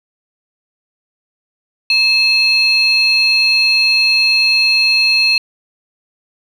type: tone pair together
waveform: sine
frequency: 2611 / 4223 Hz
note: E7 / C8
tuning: -17 / +15 cents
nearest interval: minor sixth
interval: 832 cents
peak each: -11 dBFS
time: 1.9-5.38 s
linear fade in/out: 2 ms
effects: tanh soft clip ceiling -4 dBFS